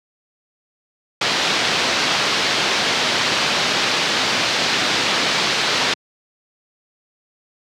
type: low-pass noise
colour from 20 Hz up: white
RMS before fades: -19 dBFS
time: 1.21-5.94 s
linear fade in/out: 5 ms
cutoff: 4800 Hz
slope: 24 dB/octave
effects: high-pass 150 Hz 12 dB/octave